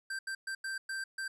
square tone bursts at uneven times, 1568 Hz, G6, in tune, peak -36 dBFS, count 6, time 0.1-0.19 / 0.27-0.35 / 0.47-0.55 / 0.64-0.78 / 0.89-1.04 / 1.18-1.28 s, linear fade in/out 5 ms, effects resampled to 24000 Hz

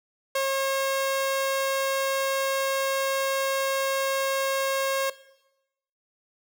sawtooth tone, 541 Hz, C#5, 42 cents flat, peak -19 dBFS, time 0.35-5.1 s, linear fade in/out 5 ms, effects noise-tail reverb RT60 0.9 s tail -18 dB re dry

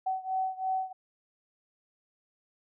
sine beating tone pair, 755 / 758 Hz, F#5 / F#5, +35 / +42 cents, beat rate 3 Hz, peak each -31 / -33 dBFS, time 0.06-0.93 s, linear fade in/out 10 ms, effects none

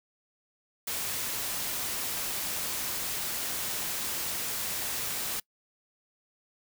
white noise, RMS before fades -33 dBFS, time 0.87-5.4 s, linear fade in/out 5 ms, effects noise-tail reverb RT60 0.1 s tail -25 dB re dry

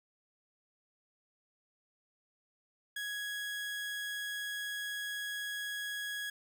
30% pulse tone, 1664 Hz, G#6, 3 cents sharp, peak -34 dBFS, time 2.96-6.3 s, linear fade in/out 5 ms, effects none

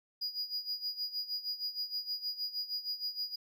triangle tone with tremolo, 4896 Hz, D#8, 29 cents flat, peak -31 dBFS, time 0.21-3.36 s, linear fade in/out 10 ms, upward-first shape sine, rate 6.4 Hz, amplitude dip 80%, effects none

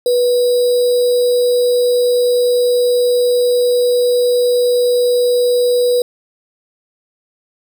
sine tone with sample-and-hold, 490.2 Hz, B4, 13 cents flat, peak -10 dBFS, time 0.06-6.02 s, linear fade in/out 2 ms, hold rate 4410 Hz, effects none

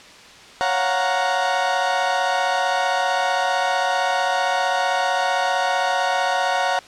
30% pulse chord, Gb major seventh, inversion second, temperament equal with one note detuned, 554.4 / 704.5 / 740 / 932.3 Hz, Db5 / F5 / Gb5 / Bb5, 0 / +15 / 0 / 0 cents, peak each -23 / -23 / -19 / -22 dBFS, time 0.61-6.79 s, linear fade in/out 0 ms, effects white hiss -43 dBFS RMS until 6.87 s + low-pass 5000 Hz 12 dB/octave

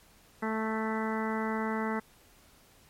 harmonic tone, 220 Hz, A3, in tune, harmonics 1 / 2 / 3 / 4 / 5 / 6 / 7 / 8 / 9, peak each -32 / -36 / -42 / -37 / -41 / -40 / -43 / -45 / -41 dBFS, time 0.42-2 s, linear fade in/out 10 ms, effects pink hiss -60 dBFS RMS until 2.89 s + MP3 64 kbps

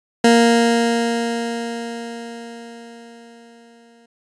20% pulse tone with exponential decay, 233.1 Hz, A#3, in tune, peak -4 dBFS, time 0.24-4.06 s, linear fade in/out 5 ms, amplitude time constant 830 ms, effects resampled to 22050 Hz

